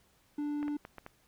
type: tone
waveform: triangle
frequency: 293.7 Hz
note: D4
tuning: in tune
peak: -30 dBFS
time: 0.38-0.77 s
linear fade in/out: 5 ms
type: clicks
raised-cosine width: 0.5 ms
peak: -29 dBFS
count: 5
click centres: 0.629 / 0.681 / 0.851 / 0.983 / 1.064 s
effects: pink hiss -68 dBFS RMS until 1.27 s